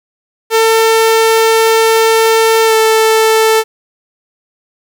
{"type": "tone with pitch glide", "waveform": "sawtooth", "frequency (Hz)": [448.3, 442.1], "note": ["A4", "A4"], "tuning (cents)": [32, 8], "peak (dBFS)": -3, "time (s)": [0.5, 3.64], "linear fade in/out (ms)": 50, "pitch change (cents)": -24, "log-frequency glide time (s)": [2.65, 2.74], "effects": ["7-bit"]}